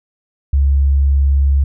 sine tone, 69.3 Hz, C#2, in tune, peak -9 dBFS, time 0.53-1.64 s, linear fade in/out 5 ms, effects none

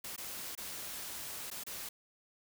white noise with dropouts, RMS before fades -43 dBFS, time 0.04-1.89 s, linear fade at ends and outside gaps 5 ms, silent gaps 0.163-0.178 / 0.552-0.576 / 1.503-1.513 / 1.637-1.665 s, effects none

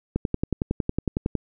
click train, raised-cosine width 3 ms, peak -10 dBFS, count 14, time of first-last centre 0.16-1.353 s, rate 10.9 Hz, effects none

